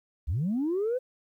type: linear sweep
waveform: sine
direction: up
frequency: 59.1 to 521 Hz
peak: -24 dBFS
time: 0.27-0.99 s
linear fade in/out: 20 ms
effects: tanh soft clip ceiling -22 dBFS + 11-bit